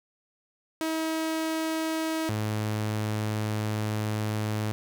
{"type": "tone pair in turn", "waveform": "sawtooth", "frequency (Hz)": [320.1, 107.13], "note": ["D#4", "A2"], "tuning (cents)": [49, -46], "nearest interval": "octave + perfect fifth", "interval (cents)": 1895, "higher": "first", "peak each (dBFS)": -23, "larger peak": "neither", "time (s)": [[0.81, 2.29], [2.29, 4.72]], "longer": "second", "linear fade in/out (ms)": 0, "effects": []}